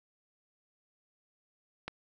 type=click; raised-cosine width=0.3 ms; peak=-21 dBFS; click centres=1.88 s; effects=none